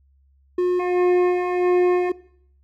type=tone; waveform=triangle; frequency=359.4 Hz; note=F4; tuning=50 cents sharp; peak=-15 dBFS; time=0.58-2.12 s; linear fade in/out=5 ms
type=harmonic tone; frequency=357.9 Hz; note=F4; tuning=42 cents sharp; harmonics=1 / 2 / 3 / 5 / 6 / 7; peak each=-23 / -29 / -33 / -37 / -39 / -40 dBFS; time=0.79-2.1 s; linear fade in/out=10 ms
effects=noise-tail reverb RT60 0.6 s tail -20 dB re dry + added 68 Hz sine -55 dBFS peak until 2.63 s